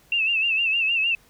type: tone with vibrato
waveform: sine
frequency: 2684 Hz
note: E7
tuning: 31 cents sharp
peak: -19 dBFS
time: 0.12-1.15 s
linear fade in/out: 2 ms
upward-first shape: sine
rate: 6.5 Hz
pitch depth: 81 cents each way
effects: pink hiss -57 dBFS RMS until 1.29 s